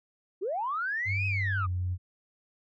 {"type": "linear two-way sweep", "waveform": "sine", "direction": "up then down", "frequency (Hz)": [336, 2569, 1163], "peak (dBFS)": -28, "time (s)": [0.41, 1.67], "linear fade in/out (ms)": 20, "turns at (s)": 1.26}
{"type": "tone with pitch glide", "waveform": "sine", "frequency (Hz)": [97.9, 90.29], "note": ["G2", "F#2"], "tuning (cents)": [-2, -42], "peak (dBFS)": -27, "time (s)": [1.05, 1.98], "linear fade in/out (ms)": 50, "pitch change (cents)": -140, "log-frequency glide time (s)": [1.61, 1.68]}
{"effects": ["tanh soft clip ceiling -21 dBFS"]}